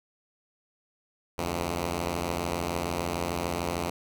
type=beating tone pair; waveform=5% pulse; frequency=73.7 / 86.7 Hz; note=D2 / F2; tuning=+7 / -12 cents; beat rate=13 Hz; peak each=-25 / -18 dBFS; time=1.38-3.9 s; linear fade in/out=5 ms; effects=none